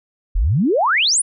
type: exponential sweep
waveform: sine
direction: up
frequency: 35.85 to 10548 Hz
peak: -13 dBFS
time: 0.35-1.22 s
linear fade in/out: 10 ms
effects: none